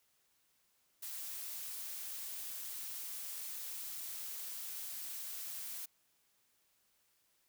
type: noise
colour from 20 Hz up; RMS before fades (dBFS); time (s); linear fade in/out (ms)
blue; -44; 1.02-5.86; 10
effects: white hiss -75 dBFS RMS until 7.48 s